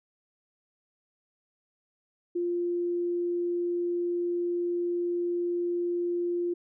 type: tone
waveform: sine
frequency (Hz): 348.9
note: F4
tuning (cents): -2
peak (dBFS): -26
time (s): 2.35-6.54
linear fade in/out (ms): 10
effects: none